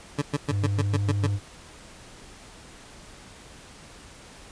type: tone bursts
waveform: 20% pulse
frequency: 144.3 Hz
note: D3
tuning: 30 cents flat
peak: -17 dBFS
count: 8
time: 0.18-1.27 s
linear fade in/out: 10 ms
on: 40 ms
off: 110 ms
type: tone with vibrato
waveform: triangle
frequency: 100.7 Hz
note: G2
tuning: 47 cents sharp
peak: -21 dBFS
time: 0.49-1.4 s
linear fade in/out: 50 ms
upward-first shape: sine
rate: 7.8 Hz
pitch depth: 11 cents each way
effects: pink hiss -47 dBFS RMS until 4.51 s + resampled to 22050 Hz